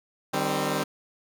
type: chord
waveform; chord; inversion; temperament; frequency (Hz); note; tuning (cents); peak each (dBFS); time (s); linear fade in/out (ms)
10% pulse; C minor; first; equal with one note detuned; 152.8 / 196 / 261.6; Eb3 / G3 / C4; -31 / 0 / 0; -21; 0.33-0.84; 10
effects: none